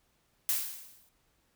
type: noise with exponential decay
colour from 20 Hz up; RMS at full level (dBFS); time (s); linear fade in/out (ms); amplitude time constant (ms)
blue; -27; 0.49-1.09; 0; 130
effects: pink hiss -72 dBFS RMS until 1.55 s